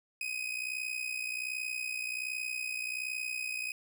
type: tone with amplitude modulation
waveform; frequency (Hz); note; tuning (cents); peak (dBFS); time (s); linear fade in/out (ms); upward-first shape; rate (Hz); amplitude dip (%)
40% pulse; 2513; D#7; +17; -30; 0.21-3.72; 2; sine; 61.3; 70
effects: none